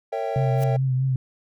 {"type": "chord", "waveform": "triangle", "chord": "A# diminished seventh", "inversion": "none", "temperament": "equal with one note detuned", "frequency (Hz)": [457.4, 554.4, 659.3, 784], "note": ["A#4", "C#5", "E5", "G5"], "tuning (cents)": [-33, 0, 0, 0], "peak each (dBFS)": -28, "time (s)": [0.12, 0.77], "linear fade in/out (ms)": 10}
{"type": "tone with vibrato", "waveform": "sine", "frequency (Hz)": 130.81, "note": "C3", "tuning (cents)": 0, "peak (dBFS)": -19, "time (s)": [0.36, 1.16], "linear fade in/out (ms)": 2, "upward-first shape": "triangle", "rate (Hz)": 4.7, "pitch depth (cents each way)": 45}
{"type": "noise with exponential growth", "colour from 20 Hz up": "white", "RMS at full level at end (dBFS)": -34, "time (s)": [0.54, 0.64], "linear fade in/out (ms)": 5, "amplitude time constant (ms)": 21}
{"effects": []}